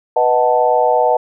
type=chord; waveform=sine; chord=B dominant seventh; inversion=none; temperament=equal; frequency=493.9 / 622.3 / 740 / 880 Hz; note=B4 / D#5 / F#5 / A5; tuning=0 / 0 / 0 / 0 cents; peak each=-16 dBFS; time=0.16-1.17 s; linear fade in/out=5 ms; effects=none